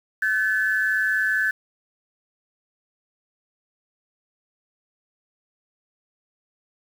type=tone pair together; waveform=sine; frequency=1522.7 / 1727 Hz; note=F#6 / A6; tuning=+49 / -33 cents; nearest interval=major second; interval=218 cents; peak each=-22 dBFS; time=0.22-1.51 s; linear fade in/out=5 ms; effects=7-bit